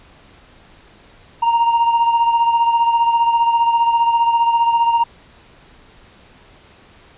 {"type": "beating tone pair", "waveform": "triangle", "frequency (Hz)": [930, 945], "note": ["A#5", "A#5"], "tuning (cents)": [-4, 23], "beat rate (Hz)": 15, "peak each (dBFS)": [-11, -19], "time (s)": [1.42, 5.04], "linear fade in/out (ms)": 10, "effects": ["pink hiss -47 dBFS RMS until 7.17 s", "resampled to 8000 Hz"]}